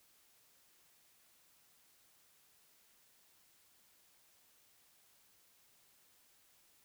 silence, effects white hiss -69 dBFS RMS until 6.84 s

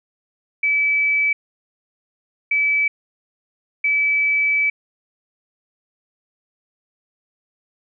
sine tone bursts at uneven times, 2300 Hz, D7, 37 cents flat, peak -15 dBFS, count 3, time 0.63-1.33 / 2.51-2.88 / 3.84-4.7 s, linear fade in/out 5 ms, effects none

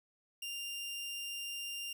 sawtooth tone, 2794 Hz, F7, in tune, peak -36 dBFS, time 0.42-1.93 s, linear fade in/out 5 ms, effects none

